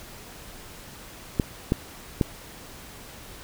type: clicks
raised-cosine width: 3 ms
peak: -7 dBFS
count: 3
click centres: 1.398 / 1.721 / 2.212 s
effects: pink hiss -44 dBFS RMS until 3.43 s